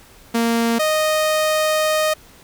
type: tone pair in turn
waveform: sawtooth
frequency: 231.5 / 620.2 Hz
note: A#3 / D#5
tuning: -12 / -6 cents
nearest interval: octave + perfect fourth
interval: 1706 cents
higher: second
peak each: -12 dBFS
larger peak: neither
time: 0.34-0.79 / 0.79-2.14 s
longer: second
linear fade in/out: 10 ms
effects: pink hiss -47 dBFS RMS until 2.43 s